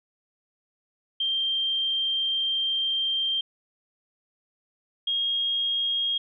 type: tone pair in turn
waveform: sine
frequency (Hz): 3167 / 3258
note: G7 / G#7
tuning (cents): +17 / -34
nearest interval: unison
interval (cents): 49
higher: second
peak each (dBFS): -23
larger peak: neither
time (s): 1.2-3.41 / 5.07-6.18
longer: first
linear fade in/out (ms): 5
effects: none